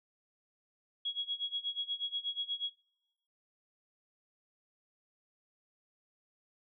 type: tone with tremolo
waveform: sine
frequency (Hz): 3322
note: G#7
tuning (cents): 0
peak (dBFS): -31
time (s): 1.05-2.7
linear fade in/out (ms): 5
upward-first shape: sine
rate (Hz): 8.3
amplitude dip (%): 90
effects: noise-tail reverb RT60 1.0 s tail -24 dB re dry